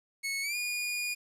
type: tone with pitch glide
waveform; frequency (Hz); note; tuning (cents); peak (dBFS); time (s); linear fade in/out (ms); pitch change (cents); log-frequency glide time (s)
sawtooth; 2200 to 2441; C#7 to D#7; -14 to -34; -28; 0.23-1.15; 20; +180; 0.42-0.56
effects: resampled to 32000 Hz + 10-bit